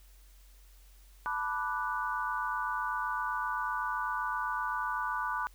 sine chord, B minor seventh, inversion third, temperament equal, 880 / 987.8 / 1174.7 / 1480 Hz, A5 / B5 / D6 / F#6, 0 / 0 / 0 / 0 cents, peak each -39 / -35 / -36 / -36 dBFS, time 1.26-5.47 s, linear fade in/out 0 ms, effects added 46 Hz sine -54 dBFS peak until 5.54 s + white hiss -64 dBFS RMS until 5.54 s

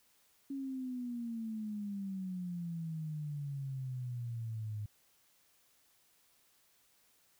sine exponential sweep, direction down, 277.2 to 103.83 Hz, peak -37 dBFS, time 0.5-4.86 s, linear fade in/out 5 ms, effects white hiss -70 dBFS RMS until 7.39 s

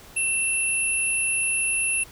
sine tone pair together, 2685 / 10577 Hz, E7 / E9, +31 / +5 cents, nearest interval 2 octaves, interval 2374 cents, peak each -24 dBFS, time 0.16-2.04 s, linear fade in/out 10 ms, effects pink hiss -47 dBFS RMS until 2.11 s

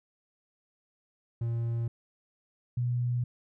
triangle / sine tone pair in turn, 116.54 / 122.2 Hz, A#2 / B2, 0 / -18 cents, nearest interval minor second, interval 82 cents, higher second, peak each -26 dBFS, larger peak neither, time 1.41-1.88 / 2.77-3.24 s, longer neither, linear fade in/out 5 ms, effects none

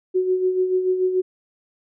sine tone with tremolo, 370 Hz, F#4, in tune, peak -15 dBFS, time 0.14-1.22 s, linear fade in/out 20 ms, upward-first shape sine, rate 6.9 Hz, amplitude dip 55%, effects none

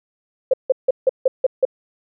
sine tone bursts, 523.3 Hz, C5, in tune, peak -10 dBFS, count 7, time 0.51-1.652 s, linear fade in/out 5 ms, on 26 ms, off 160 ms, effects none

